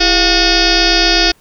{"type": "tone with frequency modulation", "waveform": "sine", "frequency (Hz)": 2549, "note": "D#7", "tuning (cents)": 41, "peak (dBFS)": -8, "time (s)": [0, 1.32], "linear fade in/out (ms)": 10, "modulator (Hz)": 369, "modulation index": 7.5, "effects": ["pink hiss -51 dBFS RMS until 1.4 s"]}